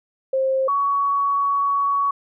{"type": "tone pair in turn", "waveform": "sine", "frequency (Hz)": [530, 1123], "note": ["C5", "C#6"], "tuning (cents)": [22, 22], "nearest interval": "octave + minor second", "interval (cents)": 1300, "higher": "second", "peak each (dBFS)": -17, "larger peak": "neither", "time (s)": [[0.33, 0.68], [0.68, 2.11]], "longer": "second", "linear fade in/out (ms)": 5, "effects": []}